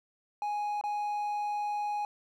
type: tone with dropouts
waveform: triangle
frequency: 830.6 Hz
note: G#5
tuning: in tune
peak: -28 dBFS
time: 0.42-2.05 s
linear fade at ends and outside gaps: 1 ms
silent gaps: 0.812-0.838 s
effects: none